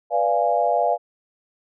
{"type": "chord", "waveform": "sine", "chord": "B diminished seventh", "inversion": "none", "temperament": "equal with one note detuned", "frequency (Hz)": [493.9, 587.3, 693.2, 830.6], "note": ["B4", "D5", "F5", "Ab5"], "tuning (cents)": [0, 0, -13, 0], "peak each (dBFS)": [-25, -23, -20, -24], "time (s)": [0.1, 0.98], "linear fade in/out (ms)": 50, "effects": []}